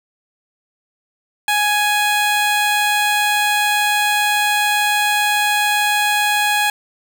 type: tone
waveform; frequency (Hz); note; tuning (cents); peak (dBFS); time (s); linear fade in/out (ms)
15% pulse; 833; G#5; +5; -8; 1.48-6.7; 2
effects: none